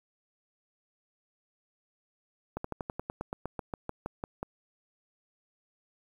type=slowing click train; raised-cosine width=1 ms; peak=-20 dBFS; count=16; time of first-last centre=2.57-4.43 s; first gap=74 ms; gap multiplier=1.07; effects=9-bit